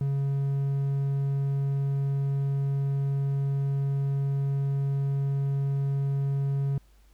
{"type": "tone", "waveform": "triangle", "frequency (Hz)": 138.59, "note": "C#3", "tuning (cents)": 0, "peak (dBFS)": -22, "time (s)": [0.01, 6.78], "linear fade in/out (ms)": 2, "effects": ["added 50 Hz sine -55 dBFS peak until 7.13 s", "pink hiss -66 dBFS RMS until 7.13 s"]}